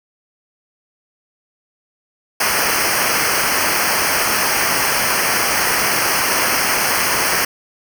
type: noise with comb filter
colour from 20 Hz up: pink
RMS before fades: -17 dBFS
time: 2.4-7.45 s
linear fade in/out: 5 ms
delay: 0.27 ms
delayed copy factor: -0.95
effects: none